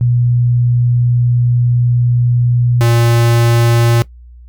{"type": "tone pair in turn", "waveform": ["sine", "square"], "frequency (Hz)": [121.4, 117.47], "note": ["B2", "A#2"], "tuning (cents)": [-29, 14], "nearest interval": "minor second", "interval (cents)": 57, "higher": "first", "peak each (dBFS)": -9, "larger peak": "neither", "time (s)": [[0.01, 2.81], [2.81, 4.02]], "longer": "first", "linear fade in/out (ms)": 0, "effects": ["noise-tail reverb RT60 0.1 s tail -19 dB re dry", "added 60 Hz sine -34 dBFS peak until 4.48 s"]}